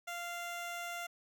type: tone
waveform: 15% pulse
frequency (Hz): 694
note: F5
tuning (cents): -11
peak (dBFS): -33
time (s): 0.07-1.07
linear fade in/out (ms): 10
effects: none